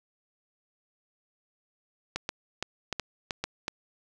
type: clicks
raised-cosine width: 0.2 ms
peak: -13 dBFS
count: 8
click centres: 2.16 / 2.291 / 2.626 / 2.927 / 2.997 / 3.308 / 3.44 / 3.681 s
effects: none